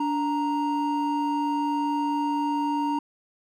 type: tone pair together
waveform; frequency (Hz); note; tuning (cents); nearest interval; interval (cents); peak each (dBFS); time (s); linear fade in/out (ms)
triangle; 290.5 / 932.3; D4 / A#5; -19 / 0; octave + minor sixth; 2019; -24; 0-2.99; 5
effects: none